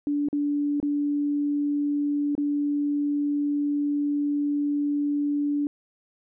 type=tone with dropouts; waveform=sine; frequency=290 Hz; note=D4; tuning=22 cents flat; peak=-22 dBFS; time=0.07-5.67 s; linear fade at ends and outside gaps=1 ms; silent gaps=0.286-0.329 / 0.801-0.828 / 2.352-2.379 s; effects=none